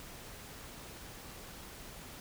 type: silence
effects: pink hiss -49 dBFS RMS until 2.2 s